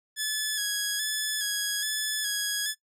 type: tone with vibrato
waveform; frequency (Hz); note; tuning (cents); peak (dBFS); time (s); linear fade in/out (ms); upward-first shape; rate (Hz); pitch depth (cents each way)
10% pulse; 1695; G#6; +35; -18; 0.16-2.75; 50; square; 1.2; 32
effects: noise-tail reverb RT60 0.1 s tail -19 dB re dry